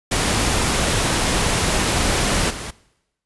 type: noise with level steps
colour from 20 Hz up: pink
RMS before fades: -19 / -30 dBFS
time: 0.11-2.71 s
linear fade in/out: 10 ms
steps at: 2.49 s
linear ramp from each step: 20 ms
effects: noise-tail reverb RT60 0.9 s tail -21 dB re dry + resampled to 24000 Hz